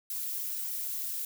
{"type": "noise with flanger", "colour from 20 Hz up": "violet", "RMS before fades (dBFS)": -35, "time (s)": [0.1, 1.25], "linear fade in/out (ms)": 2, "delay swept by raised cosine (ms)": [1.8, 4.4], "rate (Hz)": 3.6, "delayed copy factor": 0.55, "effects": []}